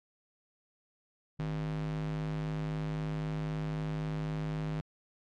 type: tone with high-pass filter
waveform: square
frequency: 51.91 Hz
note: G#1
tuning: in tune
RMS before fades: -35 dBFS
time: 1.39-4.81 s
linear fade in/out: 5 ms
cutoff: 120 Hz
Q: 7.1
effects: low-pass 4000 Hz 12 dB/octave + AAC 64 kbps